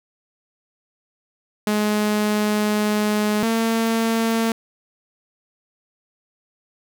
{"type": "tone pair in turn", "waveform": "sawtooth", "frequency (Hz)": [210.6, 226.7], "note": ["G#3", "A#3"], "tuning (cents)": [24, -48], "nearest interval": "minor second", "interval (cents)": 128, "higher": "second", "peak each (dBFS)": -14, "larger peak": "neither", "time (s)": [[1.67, 3.43], [3.43, 4.52]], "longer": "first", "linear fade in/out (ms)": 2, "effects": []}